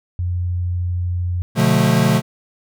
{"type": "tone", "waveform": "sine", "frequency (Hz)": 88.7, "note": "F2", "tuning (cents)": 27, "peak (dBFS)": -18, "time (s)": [0.19, 1.42], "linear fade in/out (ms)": 0}
{"type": "chord", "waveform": "square", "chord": "B half-diminished seventh", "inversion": "none", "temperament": "equal with one note detuned", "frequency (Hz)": [123.47, 146.83, 178.08, 220], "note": ["B2", "D3", "F3", "A3"], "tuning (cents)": [0, 0, 34, 0], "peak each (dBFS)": -19, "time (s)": [1.55, 2.22], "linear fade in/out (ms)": 50}
{"effects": []}